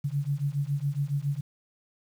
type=beating tone pair; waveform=sine; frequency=138.59 / 145.79 Hz; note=C#3 / D3; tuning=0 / -12 cents; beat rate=7.2 Hz; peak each=-29 dBFS; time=0.04-1.41 s; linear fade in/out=10 ms; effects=9-bit